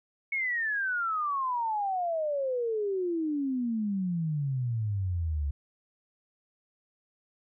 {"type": "exponential sweep", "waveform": "sine", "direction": "down", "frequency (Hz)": [2217, 69.2], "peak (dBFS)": -27, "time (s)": [0.32, 5.51], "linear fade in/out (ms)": 5, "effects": []}